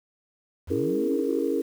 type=linear sweep; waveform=sine; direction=up; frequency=71.8 to 415.3 Hz; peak=-32 dBFS; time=0.67-1.44 s; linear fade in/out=20 ms
type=chord; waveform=sine; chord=A# half-diminished seventh; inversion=first; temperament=equal; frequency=277.2 / 329.6 / 415.3 / 466.2 Hz; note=C#4 / E4 / G#4 / A#4; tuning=0 / 0 / 0 / 0 cents; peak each=-28 dBFS; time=0.7-1.62 s; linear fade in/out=10 ms
effects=tanh soft clip ceiling -11 dBFS + 8-bit